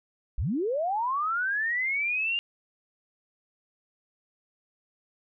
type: linear sweep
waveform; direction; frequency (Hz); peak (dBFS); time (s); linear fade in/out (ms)
sine; up; 35.68 to 2829; -25; 0.38-2.39; 0
effects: none